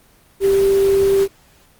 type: tone in noise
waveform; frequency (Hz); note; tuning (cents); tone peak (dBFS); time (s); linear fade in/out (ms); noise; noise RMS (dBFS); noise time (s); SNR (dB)
sine; 392; G4; 0; -11; 0.4-1.28; 50; pink; -29; 0.4-1.28; +15
effects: pink hiss -52 dBFS RMS until 1.79 s + Opus 24 kbps